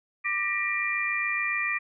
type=tone cluster; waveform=sine; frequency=1184 / 1835 / 1942 / 2378 Hz; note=D6 / A#6 / B6 / D7; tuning=+14 / -28 / -30 / +21 cents; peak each=-34 / -34 / -30 / -28 dBFS; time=0.24-1.79 s; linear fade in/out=20 ms; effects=none